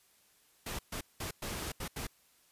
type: noise bursts at uneven times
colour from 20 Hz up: pink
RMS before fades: -39 dBFS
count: 6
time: 0.66-0.79 / 0.92-1.01 / 1.2-1.31 / 1.42-1.72 / 1.8-1.88 / 1.96-2.07 s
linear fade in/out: 5 ms
effects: white hiss -67 dBFS RMS until 2.51 s + resampled to 32000 Hz